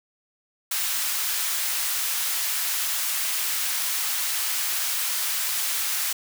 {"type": "high-pass noise", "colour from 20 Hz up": "white", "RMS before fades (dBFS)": -26, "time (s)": [0.71, 6.13], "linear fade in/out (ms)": 5, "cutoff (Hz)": 1100, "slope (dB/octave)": 12, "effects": []}